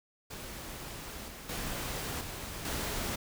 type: noise with level steps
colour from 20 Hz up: pink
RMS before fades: -43 / -46 / -37 / -41 / -35 dBFS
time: 0.3-3.16 s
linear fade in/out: 10 ms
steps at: 1.28 / 1.49 / 2.21 / 2.65 s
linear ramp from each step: 2 ms
effects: none